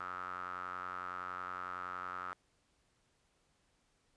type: tone with band-pass filter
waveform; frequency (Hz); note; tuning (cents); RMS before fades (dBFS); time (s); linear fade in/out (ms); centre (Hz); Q
sawtooth; 90.8; F#2; -32; -43; 0-2.33; 0; 1300; 9.6
effects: pink hiss -75 dBFS RMS until 4.16 s + resampled to 22050 Hz